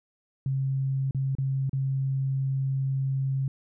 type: tone with dropouts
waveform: sine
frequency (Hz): 134.7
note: C#3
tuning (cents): -49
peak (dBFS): -24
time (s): 0.46-3.48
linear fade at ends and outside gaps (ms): 2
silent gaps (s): 1.11-1.147 / 1.352-1.384 / 1.695-1.731
effects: none